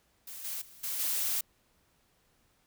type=noise with level steps; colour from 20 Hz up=blue; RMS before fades=-44 / -37 / -54 / -35 / -31 dBFS; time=0.27-1.41 s; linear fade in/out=5 ms; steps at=0.44 / 0.61 / 0.83 / 0.99 s; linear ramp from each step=10 ms; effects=pink hiss -70 dBFS RMS until 2.66 s